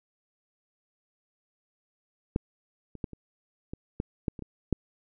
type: clicks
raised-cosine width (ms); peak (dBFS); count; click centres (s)
3; -12 / -29 / -18 / -29 / -23 / -16 / -14 / -27 / -25 / -11; 10; 2.361 / 2.953 / 3.042 / 3.133 / 3.735 / 4.001 / 4.282 / 4.392 / 4.423 / 4.727
effects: none